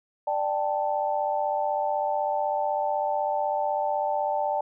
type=chord; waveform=sine; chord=D suspended fourth; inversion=none; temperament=equal with one note detuned; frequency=592.1 / 784 / 880 Hz; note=D5 / G5 / A5; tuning=+14 / 0 / 0 cents; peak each=-28 dBFS; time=0.27-4.61 s; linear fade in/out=5 ms; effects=none